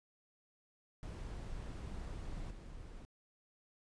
brown noise with level steps, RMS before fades -44 / -50 dBFS, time 1.03-3.05 s, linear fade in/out 0 ms, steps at 2.5 s, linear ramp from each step 10 ms, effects resampled to 22050 Hz

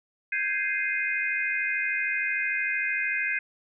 sine chord, Ab major seventh, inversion third, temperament equal, 1568 / 1661.2 / 2093 / 2489 Hz, G6 / Ab6 / C7 / Eb7, 0 / 0 / 0 / 0 cents, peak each -32 / -32 / -29 / -30 dBFS, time 0.32-3.39 s, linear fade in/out 5 ms, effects none

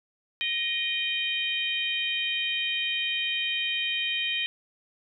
harmonic tone with a mistuned harmonic, 624 Hz, D#5, 5 cents sharp, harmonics 3 / 4 / 5 / 6, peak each -35 / -30 / -29 / -35 dBFS, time 0.41-4.46 s, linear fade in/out 0 ms, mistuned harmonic 4, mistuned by -32 cents, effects none

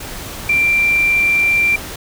sine tone in noise, 2360 Hz, D7, 8 cents sharp, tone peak -11 dBFS, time 0.49-1.76 s, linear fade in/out 5 ms, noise pink, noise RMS -29 dBFS, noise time 0-1.96 s, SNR +15 dB, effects none

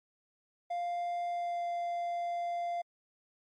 triangle tone with pitch glide, 698.5 to 693.7 Hz, F5 to F5, 0 to -12 cents, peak -30 dBFS, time 0.7-2.82 s, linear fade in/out 10 ms, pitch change -12 cents, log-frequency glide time 1.28-1.66 s, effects MP3 48 kbps

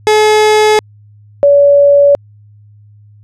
30% pulse / sine tone pair in turn, 427.6 / 569.4 Hz, A4 / C#5, -49 / +46 cents, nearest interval perfect fourth, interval 495 cents, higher second, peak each -3 dBFS, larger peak neither, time 0.07-0.79 / 1.43-2.15 s, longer neither, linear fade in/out 0 ms, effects added 104 Hz sine -38 dBFS peak until 3.23 s + low-pass 8000 Hz 12 dB/octave

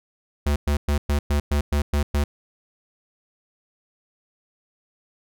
square tone bursts, 72.7 Hz, D2, 17 cents flat, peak -19 dBFS, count 9, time 0.46-2.24 s, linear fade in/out 5 ms, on 100 ms, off 110 ms, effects none

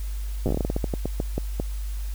slowing click train, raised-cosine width 2 ms, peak -12 dBFS, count 18, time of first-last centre 0.46-1.599 s, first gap 8 ms, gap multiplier 1.23, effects added 50 Hz sine -27 dBFS peak until 2.14 s + white hiss -47 dBFS RMS until 2.14 s

